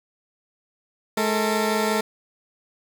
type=tone pair together; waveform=15% pulse; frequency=213.6 / 452.5 Hz; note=G#3 / A4; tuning=+49 / +48 cents; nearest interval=octave + minor second; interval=1299 cents; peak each=-16 / -18 dBFS; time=1.17-2.01 s; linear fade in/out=5 ms; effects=none